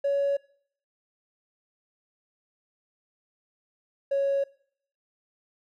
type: tone pair in turn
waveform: triangle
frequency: 561 / 553.9 Hz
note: C#5 / C#5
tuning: +21 / -1 cents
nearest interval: unison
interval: 22 cents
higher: first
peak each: -19 dBFS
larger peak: neither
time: 0.04-0.37 / 4.11-4.44 s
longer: neither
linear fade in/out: 10 ms
effects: noise-tail reverb RT60 0.6 s tail -24 dB re dry + tanh soft clip ceiling -19 dBFS